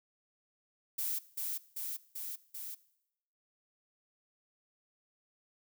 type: noise with echo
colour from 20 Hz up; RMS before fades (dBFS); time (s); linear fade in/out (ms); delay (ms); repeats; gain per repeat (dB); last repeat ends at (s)
violet; -35; 0.98-1.19; 10; 390; 4; -2; 2.75
effects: noise-tail reverb RT60 0.8 s tail -19 dB re dry